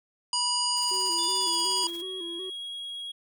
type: harmonic tone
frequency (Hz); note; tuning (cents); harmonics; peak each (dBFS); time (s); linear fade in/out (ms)
974; B5; -24; 1 / 3 / 5 / 7 / 9; -31 / -33 / -27 / -35 / -33; 0.33-1.87; 2
type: noise with tremolo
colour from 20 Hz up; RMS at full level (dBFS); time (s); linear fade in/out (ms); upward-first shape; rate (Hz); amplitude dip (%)
white; -46; 0.76-2.02; 20; sine; 17; 70
type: tone with vibrato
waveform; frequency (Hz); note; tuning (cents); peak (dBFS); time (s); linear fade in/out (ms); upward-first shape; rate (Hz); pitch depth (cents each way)
triangle; 357.5; F4; +41; -35; 0.91-2.5; 5; square; 2.7; 84
type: tone with pitch glide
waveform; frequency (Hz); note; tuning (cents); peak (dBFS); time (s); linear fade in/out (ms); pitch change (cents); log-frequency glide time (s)
triangle; 3520 to 3303; A7 to G#7; 0 to -10; -33; 1.18-3.12; 10; -110; 1.34-1.61
effects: none